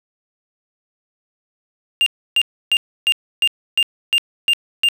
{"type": "tone bursts", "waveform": "triangle", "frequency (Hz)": 2800, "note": "F7", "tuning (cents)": 4, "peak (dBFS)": -10, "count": 9, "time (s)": [2.01, 4.887], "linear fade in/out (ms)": 0, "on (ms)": 53, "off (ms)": 300, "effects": ["8-bit"]}